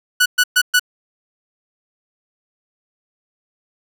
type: tone bursts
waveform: sawtooth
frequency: 1478 Hz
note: F#6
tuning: 2 cents flat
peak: -7 dBFS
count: 4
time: 0.2-0.796 s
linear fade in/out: 10 ms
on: 59 ms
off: 120 ms
effects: none